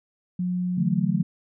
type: tone with pitch glide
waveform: sine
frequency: 180 to 183.15 Hz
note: F#3 to F#3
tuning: -47 to -17 cents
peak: -23 dBFS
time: 0.39-1.23 s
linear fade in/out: 5 ms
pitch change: +30 cents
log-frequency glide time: 0.79-0.91 s
type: chord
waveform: sine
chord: D suspended second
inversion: none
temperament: just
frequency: 146.83 / 165.19 / 220.2 Hz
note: D3 / E3 / A3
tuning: 0 / +4 / +2 cents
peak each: -27 dBFS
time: 0.77-1.23 s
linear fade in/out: 10 ms
effects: none